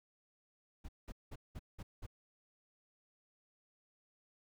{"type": "noise bursts", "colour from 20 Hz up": "brown", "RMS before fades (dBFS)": -45, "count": 6, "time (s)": [0.84, 2.066], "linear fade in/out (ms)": 10, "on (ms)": 46, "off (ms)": 190, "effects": []}